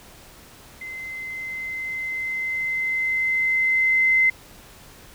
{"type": "tone with level ramp", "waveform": "sine", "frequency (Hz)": 2064, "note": "C7", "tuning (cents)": -24, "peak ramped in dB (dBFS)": [-32, -14], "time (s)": [0.81, 4.3], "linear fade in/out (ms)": 5, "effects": ["pink hiss -47 dBFS RMS until 5.14 s"]}